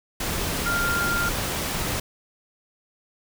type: tone in noise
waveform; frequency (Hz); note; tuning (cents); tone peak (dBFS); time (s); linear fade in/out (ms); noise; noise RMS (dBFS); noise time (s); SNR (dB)
sine; 1396; F6; -1; -23; 0.66-1.29; 5; pink; -27; 0.2-2; +1
effects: none